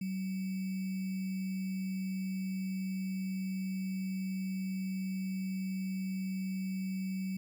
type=tone with sample-and-hold; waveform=sine; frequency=189.3 Hz; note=F#3; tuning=40 cents sharp; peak=-33 dBFS; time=0.01-7.37 s; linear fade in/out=5 ms; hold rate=2450 Hz; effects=none